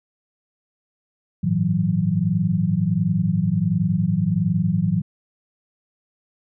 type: tone cluster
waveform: sine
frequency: 101.3 / 112.1 / 161.9 / 183.3 Hz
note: G#2 / A2 / E3 / F#3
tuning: -43 / +33 / -31 / -16 cents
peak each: -29 / -25 / -21 / -21 dBFS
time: 1.43-5.02 s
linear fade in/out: 10 ms
effects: none